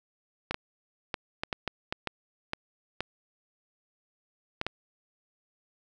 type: clicks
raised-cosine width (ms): 0.3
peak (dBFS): -14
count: 12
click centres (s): 0.51 / 0.544 / 1.142 / 1.435 / 1.528 / 1.677 / 1.925 / 2.073 / 2.534 / 3.006 / 4.614 / 4.666
effects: none